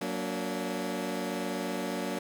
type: chord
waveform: 20% pulse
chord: Gb augmented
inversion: none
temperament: equal with one note detuned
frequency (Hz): 185 / 233.1 / 288.1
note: Gb3 / Bb3 / D4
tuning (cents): 0 / 0 / -33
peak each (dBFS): -31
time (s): 0.01-2.19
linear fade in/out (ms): 5
effects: none